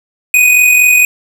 square tone with amplitude modulation, 2489 Hz, D#7, in tune, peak -4 dBFS, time 0.34-1.05 s, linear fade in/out 2 ms, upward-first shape sine, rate 44.3 Hz, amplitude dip 40%, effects none

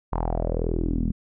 sawtooth tone with low-pass filter sweep, 41.2 Hz, E1, in tune, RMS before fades -25 dBFS, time 0.12-1.12 s, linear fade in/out 10 ms, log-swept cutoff 1000 to 210 Hz, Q 4.6, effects none

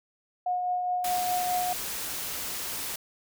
sine tone with tremolo, 723 Hz, F#5, 40 cents flat, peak -24 dBFS, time 0.46-1.73 s, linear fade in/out 5 ms, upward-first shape triangle, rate 4.8 Hz, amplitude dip 35%
white noise, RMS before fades -34 dBFS, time 1.04-2.96 s, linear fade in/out 5 ms
effects none

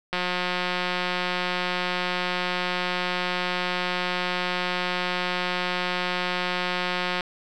click train, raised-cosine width 0.3 ms, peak -10 dBFS, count 1275, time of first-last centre 0.13-7.208 s, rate 180 Hz, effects none

